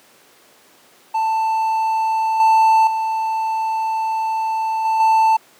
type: tone with level steps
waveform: triangle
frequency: 886 Hz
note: A5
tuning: 12 cents sharp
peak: -14 / -8 / -16 / -13 / -9 dBFS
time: 1.14-5.37 s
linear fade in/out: 10 ms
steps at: 2.4 / 2.87 / 4.85 / 5 s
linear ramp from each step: 2 ms
effects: pink hiss -50 dBFS RMS until 5.59 s + high-pass 300 Hz 12 dB/octave